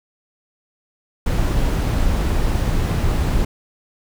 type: noise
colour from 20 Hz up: brown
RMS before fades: -18 dBFS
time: 1.26-3.45 s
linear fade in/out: 5 ms
effects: none